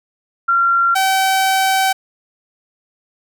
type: tone pair in turn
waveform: sine / sawtooth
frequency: 1375 / 767.2 Hz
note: F6 / G5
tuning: -27 / -37 cents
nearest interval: minor seventh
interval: 1010 cents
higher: first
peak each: -11 / -9 dBFS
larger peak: second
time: 0.48-0.95 / 0.95-1.93 s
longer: second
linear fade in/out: 10 ms
effects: none